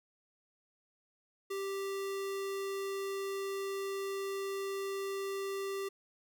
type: tone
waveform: square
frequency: 392 Hz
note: G4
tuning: in tune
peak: -36 dBFS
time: 1.5-5.89 s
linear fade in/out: 10 ms
effects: none